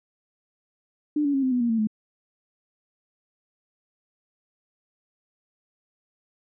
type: tone with pitch steps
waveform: sine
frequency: 297.9 / 284.4 / 271.6 / 259.3 / 247.6 / 236.4 / 225.8 / 215.6 Hz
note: D4 / C#4 / C#4 / C4 / B3 / A#3 / A3 / A3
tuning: +25 / +45 / -35 / -15 / +5 / +24 / +45 / -35 cents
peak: -20 dBFS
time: 1.16-1.872 s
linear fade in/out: 5 ms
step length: 89 ms
effects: none